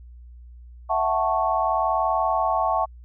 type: chord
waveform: sine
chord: F# minor seventh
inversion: third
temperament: equal with one note detuned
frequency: 659.3 / 740 / 880 / 1105.5 Hz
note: E5 / F#5 / A5 / C#6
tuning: 0 / 0 / 0 / -5 cents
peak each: -25 dBFS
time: 0.89-2.86 s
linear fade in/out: 20 ms
effects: added 60 Hz sine -41 dBFS peak until 3.04 s